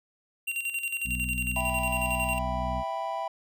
square tone with tremolo, 2763 Hz, F7, 19 cents flat, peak -28 dBFS, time 0.47-2.39 s, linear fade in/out 10 ms, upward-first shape square, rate 11 Hz, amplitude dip 60%
harmonic tone, 62 Hz, B1, 7 cents sharp, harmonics 1 / 2 / 3 / 4, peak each -32 / -38 / -38 / -40 dBFS, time 1.04-2.84 s, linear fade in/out 50 ms
triangle chord, E minor, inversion none, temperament equal, 659.3 / 784 / 987.8 Hz, E5 / G5 / B5, 0 / 0 / 0 cents, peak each -32 dBFS, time 1.56-3.28 s, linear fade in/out 5 ms
effects none

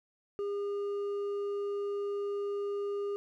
sine tone with hard clipping, 404.8 Hz, G#4, 44 cents flat, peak -33 dBFS, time 0.39-3.16 s, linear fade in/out 0 ms, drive 4 dB, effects none

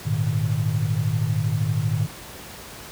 sine chord, Ab suspended second, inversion none, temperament equal with one note detuned, 103.83 / 116.54 / 152.45 Hz, Ab2 / Bb2 / Eb3, 0 / 0 / -35 cents, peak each -24 dBFS, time 0.05-2.07 s, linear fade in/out 20 ms, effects pink hiss -39 dBFS RMS until 2.91 s + high-pass 60 Hz 12 dB/octave

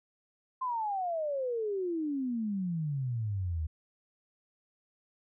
sine exponential sweep, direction down, 1051 to 75.6 Hz, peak -30 dBFS, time 0.61-3.67 s, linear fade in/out 10 ms, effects none

